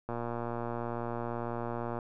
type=click train; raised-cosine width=1 ms; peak=-22 dBFS; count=225; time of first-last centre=0.09-1.988 s; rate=118 Hz; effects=none